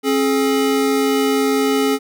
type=tone pair together; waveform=square; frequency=270.1 / 424.2 Hz; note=C#4 / G#4; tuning=-45 / +37 cents; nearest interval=minor sixth; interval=782 cents; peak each=-18 dBFS; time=0.03-1.99 s; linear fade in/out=50 ms; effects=none